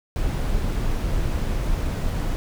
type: noise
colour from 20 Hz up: brown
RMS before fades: -23 dBFS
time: 0.16-2.36 s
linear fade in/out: 0 ms
effects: none